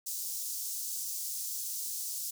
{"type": "high-pass noise", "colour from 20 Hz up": "pink", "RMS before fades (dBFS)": -37, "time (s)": [0.06, 2.31], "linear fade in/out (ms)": 10, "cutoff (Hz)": 5700, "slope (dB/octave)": 24, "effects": []}